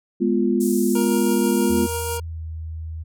sine chord, F diminished, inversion first, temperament equal, 207.7 / 246.9 / 349.2 Hz, Ab3 / Cb4 / F4, 0 / 0 / 0 cents, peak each -21 dBFS, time 0.2-1.87 s, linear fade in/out 20 ms
white band-pass noise, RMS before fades -33 dBFS, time 0.6-2.18 s, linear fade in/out 10 ms, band 6600 to 12000 Hz, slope 24 dB/octave
25% pulse tone with tremolo, 470 Hz, A#4, 14 cents sharp, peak -21 dBFS, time 0.95-2.2 s, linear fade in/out 5 ms, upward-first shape triangle, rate 6.2 Hz, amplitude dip 30%
sine tone with pitch glide, 82.7 to 80.16 Hz, E2 to E2, +6 to -48 cents, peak -28 dBFS, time 1.69-3.04 s, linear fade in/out 20 ms, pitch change -54 cents, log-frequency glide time 2.21-2.42 s
effects none

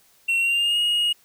triangle tone with pitch glide, 2725 to 2874 Hz, F7 to F7, -43 to +49 cents, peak -17 dBFS, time 0.28-1.13 s, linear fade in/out 10 ms, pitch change +92 cents, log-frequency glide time 0.39-0.79 s, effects white hiss -58 dBFS RMS until 1.24 s

